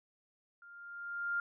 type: tone with level ramp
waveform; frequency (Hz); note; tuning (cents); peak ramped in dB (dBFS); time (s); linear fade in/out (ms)
sine; 1400; F6; +4; -53 to -30; 0.62-1.4; 2
effects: none